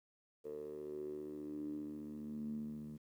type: tone with band-pass filter sweep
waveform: 10% pulse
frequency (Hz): 74.9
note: D2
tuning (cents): +35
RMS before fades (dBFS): -45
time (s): 0.44-2.98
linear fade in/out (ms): 20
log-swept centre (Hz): 460 to 190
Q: 8.3
effects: 12-bit